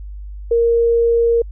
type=tone; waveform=sine; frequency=466.2 Hz; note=A#4; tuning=in tune; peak=-11 dBFS; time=0.51-1.42 s; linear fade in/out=5 ms; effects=added 50 Hz sine -28 dBFS peak until 1.51 s